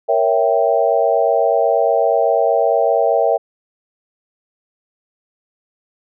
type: chord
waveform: sine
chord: A# diminished seventh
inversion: none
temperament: equal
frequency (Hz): 466.2 / 554.4 / 659.3 / 784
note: A#4 / C#5 / E5 / G5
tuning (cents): 0 / 0 / 0 / 0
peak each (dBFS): -18 / -18 / -16 / -19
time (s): 0.08-3.38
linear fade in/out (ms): 20
effects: none